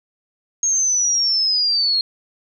sine linear sweep, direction down, 6530 to 4221 Hz, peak -15 dBFS, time 0.63-2.01 s, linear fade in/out 2 ms, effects none

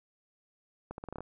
accelerating click train, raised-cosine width 1 ms, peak -26 dBFS, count 8, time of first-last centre 0.91-1.206 s, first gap 71 ms, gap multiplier 0.82, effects none

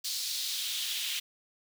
pink noise with high-pass filter sweep, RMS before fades -34 dBFS, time 0.04-1.2 s, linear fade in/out 10 ms, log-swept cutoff 4500 to 3000 Hz, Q 2.7, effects none

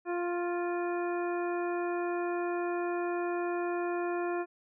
harmonic tone with a mistuned harmonic, 349.2 Hz, F4, in tune, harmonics 1 / 2 / 3 / 4 / 5 / 7, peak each -31 / -37 / -41 / -43 / -45 / -48 dBFS, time 0.05-4.46 s, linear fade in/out 50 ms, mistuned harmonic 3, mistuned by +17 cents, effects none

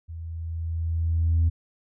sine tone with level ramp, 82.41 Hz, E2, in tune, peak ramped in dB -34 to -15 dBFS, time 0.08-1.5 s, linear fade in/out 20 ms, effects tanh soft clip ceiling -15 dBFS

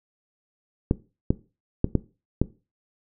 clicks, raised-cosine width 3 ms, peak -6 dBFS, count 5, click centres 0.911 / 1.305 / 1.844 / 1.953 / 2.416 s, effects noise-tail reverb RT60 0.3 s tail -18 dB re dry

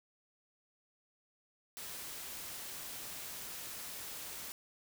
white noise, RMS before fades -45 dBFS, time 1.77-4.52 s, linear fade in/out 0 ms, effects none

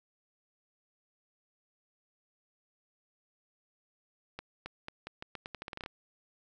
accelerating click train, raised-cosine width 0.3 ms, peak -24 dBFS, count 15, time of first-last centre 4.39-5.861 s, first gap 270 ms, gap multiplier 0.83, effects none

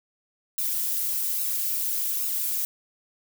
violet noise with flanger, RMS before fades -27 dBFS, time 0.58-2.65 s, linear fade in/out 0 ms, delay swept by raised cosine 0.74 to 6.14 ms, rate 1.2 Hz, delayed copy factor +0.95, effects none

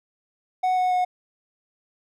triangle tone with pitch steps, 740 / 734 / 728.1 Hz, F#5 / F#5 / F#5, 0 / -14 / -28 cents, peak -17 dBFS, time 0.63-1.05 s, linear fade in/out 10 ms, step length 140 ms, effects none

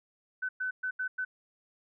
sine tone bursts at uneven times, 1511 Hz, F#6, 36 cents sharp, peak -30 dBFS, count 5, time 0.42-0.49 / 0.6-0.71 / 0.83-0.91 / 0.99-1.08 / 1.18-1.25 s, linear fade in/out 10 ms, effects none

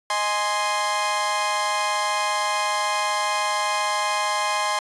sawtooth chord, Ab major, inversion second, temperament equal, 622.3 / 830.6 / 1046.5 Hz, Eb5 / Ab5 / C6, 0 / 0 / 0 cents, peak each -26 / -22 / -20 dBFS, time 0.1-4.79 s, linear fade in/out 2 ms, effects resampled to 24000 Hz

